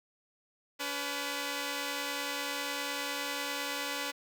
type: tone pair together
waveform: 5% pulse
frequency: 284.3 / 500 Hz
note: C#4 / B4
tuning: +44 / +21 cents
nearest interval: minor seventh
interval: 977 cents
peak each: -25 dBFS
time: 0.79-4.12 s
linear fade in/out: 20 ms
effects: none